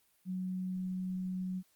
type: tone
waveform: sine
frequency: 184.9 Hz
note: F#3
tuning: 1 cent flat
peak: -34 dBFS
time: 0.25-1.63 s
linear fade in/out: 50 ms
effects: white hiss -71 dBFS RMS until 1.75 s + Opus 32 kbps